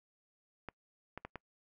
clicks, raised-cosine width 0.5 ms, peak -27 dBFS, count 4, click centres 0.687 / 1.176 / 1.25 / 1.357 s, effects noise-tail reverb RT60 0.1 s tail -26 dB re dry

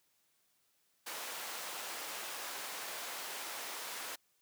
pink high-pass noise, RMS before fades -43 dBFS, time 1.06-4.16 s, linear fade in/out 10 ms, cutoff 660 Hz, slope 12 dB/octave, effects white hiss -75 dBFS RMS until 4.41 s + high-pass 80 Hz 12 dB/octave

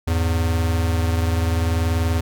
square tone pair together, 82.65 / 103.2 Hz, E2 / G#2, +5 / -10 cents, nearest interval major third, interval 385 cents, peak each -19 / -26 dBFS, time 0.07-2.21 s, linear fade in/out 10 ms, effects none

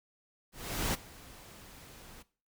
pink noise with ADSR envelope, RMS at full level -31 dBFS, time 0.52-2.23 s, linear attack 420 ms, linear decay 16 ms, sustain -21 dB, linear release 14 ms, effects noise-tail reverb RT60 0.4 s tail -19 dB re dry

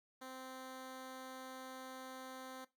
10% pulse tone, 260 Hz, C4, 11 cents flat, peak -40 dBFS, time 0.21-2.65 s, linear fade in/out 10 ms, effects noise-tail reverb RT60 0.2 s tail -17 dB re dry

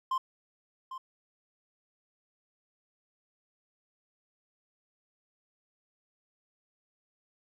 triangle tone with echo, 1046.5 Hz, C6, in tune, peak -25 dBFS, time 0.11-0.18 s, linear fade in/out 5 ms, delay 800 ms, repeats 1, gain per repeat -11 dB, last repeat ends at 0.98 s, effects none

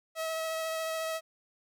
sawtooth tone with vibrato, 644 Hz, E5, 41 cents flat, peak -28 dBFS, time 0.15-1.21 s, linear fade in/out 50 ms, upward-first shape triangle, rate 14 Hz, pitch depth 14 cents each way, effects none

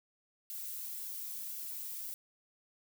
violet noise with flanger, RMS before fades -42 dBFS, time 0.5-2.14 s, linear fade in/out 0 ms, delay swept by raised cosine 1.6 to 2.6 ms, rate 1.9 Hz, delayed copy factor -0.5, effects none

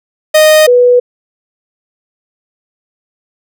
45% pulse / sine tone pair in turn, 619 / 491.3 Hz, D#5 / B4, -9 / -9 cents, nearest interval major third, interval 400 cents, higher first, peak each -3 dBFS, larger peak neither, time 0.34-0.67 / 0.67-1 s, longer neither, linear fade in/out 10 ms, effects none

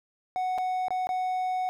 triangle tone with dropouts, 740 Hz, F#5, in tune, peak -24 dBFS, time 0.36-1.69 s, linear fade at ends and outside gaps 0 ms, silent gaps 0.579-0.584 / 0.883-0.906 / 1.07-1.091 s, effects none

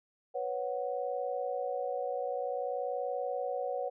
sine chord, B suspended second, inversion none, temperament equal, 493.9 / 554.4 / 740 Hz, B4 / C#5 / F#5, 0 / 0 / 0 cents, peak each -36 / -36 / -37 dBFS, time 0.34-3.9 s, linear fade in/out 20 ms, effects none

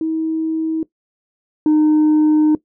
sine tone pair in turn, 320 / 306.3 Hz, D#4 / D#4, +49 / -27 cents, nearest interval minor second, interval 76 cents, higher first, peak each -16 / -7 dBFS, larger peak second, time 0.01-0.83 / 1.66-2.55 s, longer second, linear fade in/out 2 ms, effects noise-tail reverb RT60 0.1 s tail -18 dB re dry + tanh soft clip ceiling -9 dBFS

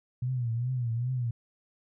sine tone with vibrato, 121.5 Hz, B2, 28 cents flat, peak -27 dBFS, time 0.22-1.31 s, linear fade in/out 5 ms, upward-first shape triangle, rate 2.5 Hz, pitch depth 130 cents each way, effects none

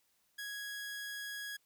sawtooth tone, 1661.2 Hz, G#6, in tune, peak -37 dBFS, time 0.38-1.57 s, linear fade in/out 10 ms, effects white hiss -75 dBFS RMS until 1.65 s

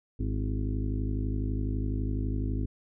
harmonic tone with a mistuned harmonic, 52 Hz, G#1, 3 cents sharp, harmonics 1 / 2 / 3 / 4 / 5 / 6 / 7 / 8, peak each -30 / -32 / -44 / -42 / -36 / -41 / -47 / -47 dBFS, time 0.19-2.66 s, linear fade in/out 10 ms, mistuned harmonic 6, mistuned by +65 cents, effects none

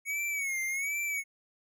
square tone with vibrato, 2217 Hz, C#7, in tune, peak -31 dBFS, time 0.05-1.24 s, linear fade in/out 50 ms, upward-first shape sine, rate 1.3 Hz, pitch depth 97 cents each way, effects none

